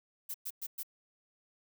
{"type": "noise bursts", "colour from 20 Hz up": "violet", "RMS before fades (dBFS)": -39, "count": 4, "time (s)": [0.29, 0.832], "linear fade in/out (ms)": 10, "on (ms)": 53, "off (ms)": 110, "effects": []}